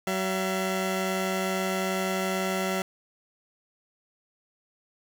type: tone pair together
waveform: 15% pulse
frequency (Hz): 188.85 / 673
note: F#3 / E5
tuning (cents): +36 / +36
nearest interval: octave + minor seventh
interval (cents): 2200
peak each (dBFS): -21 / -25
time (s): 0.07-2.82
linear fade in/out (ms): 2
effects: none